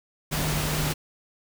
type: tone in noise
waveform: sine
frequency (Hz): 152.7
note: D#3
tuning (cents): -32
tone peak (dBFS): -28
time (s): 0.31-0.94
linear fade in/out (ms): 20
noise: pink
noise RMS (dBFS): -28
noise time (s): 0.31-0.94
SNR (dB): -3
effects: none